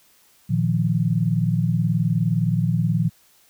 sine chord, Bb suspended fourth, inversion none, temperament equal, 116.54 / 155.56 / 174.61 Hz, Bb2 / Eb3 / F3, 0 / 0 / 0 cents, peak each -22 dBFS, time 0.49-3.1 s, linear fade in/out 20 ms, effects white hiss -57 dBFS RMS until 3.49 s

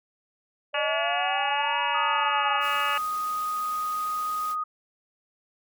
sine exponential two-way sweep, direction up then down, 587.3 to 959 to 818 Hz, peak -27 dBFS, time 0.73-2.61 s, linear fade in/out 50 ms, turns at 1.81 s
harmonic tone, 285.9 Hz, D4, 46 cents flat, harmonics 2 / 3 / 4 / 5 / 6 / 7 / 8 / 9 / 10, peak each -38 / -33 / -33 / -35 / -33 / -38 / -38 / -33 / -32 dBFS, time 0.74-2.98 s, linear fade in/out 5 ms
sine tone, 1244.5 Hz, D#6, in tune, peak -26 dBFS, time 1.94-4.64 s, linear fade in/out 10 ms
white noise, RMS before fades -43 dBFS, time 2.6-4.56 s, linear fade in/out 50 ms
effects none

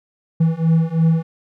triangle beating tone pair, 161.5 / 164.5 Hz, E3 / E3, -35 / -3 cents, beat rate 3 Hz, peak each -15 / -14 dBFS, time 0.4-1.23 s, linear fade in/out 10 ms, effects none

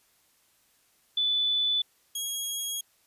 sine / 15% pulse tone pair in turn, 3485 / 3298 Hz, A7 / G#7, -17 / -13 cents, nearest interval minor second, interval 96 cents, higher first, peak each -23 dBFS, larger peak neither, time 1.17-1.82 / 2.15-2.81 s, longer second, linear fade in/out 5 ms, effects white hiss -66 dBFS RMS until 3.06 s + resampled to 32000 Hz

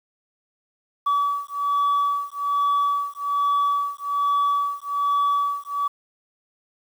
sine beating tone pair, 1143 / 1144.2 Hz, D6 / D6, -47 / -45 cents, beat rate 1.2 Hz, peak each -21 dBFS, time 1.06-5.88 s, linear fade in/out 10 ms, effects tanh soft clip ceiling -16 dBFS + 8-bit

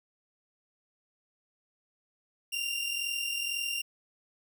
sawtooth tone pair together, 2752 / 2794 Hz, F7 / F7, -26 / 0 cents, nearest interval unison, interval 26 cents, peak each -33 / -29 dBFS, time 2.52-3.82 s, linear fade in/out 10 ms, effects none

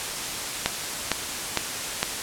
click train, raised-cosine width 0.2 ms, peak -3 dBFS, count 4, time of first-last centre 0.66-2.03 s, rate 2.19 Hz, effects white hiss -30 dBFS RMS until 2.22 s + low-pass 10000 Hz 12 dB/octave

